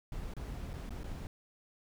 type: noise with dropouts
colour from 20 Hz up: brown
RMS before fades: -41 dBFS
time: 0.12-1.27 s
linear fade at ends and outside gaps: 1 ms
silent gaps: 0.337-0.366 / 0.733-0.738 / 0.893-0.906 / 1.034-1.041 s
effects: none